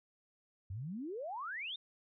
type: exponential sweep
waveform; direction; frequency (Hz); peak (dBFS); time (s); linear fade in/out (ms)
sine; up; 87.31 to 3729; -39; 0.7-1.76; 5
effects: none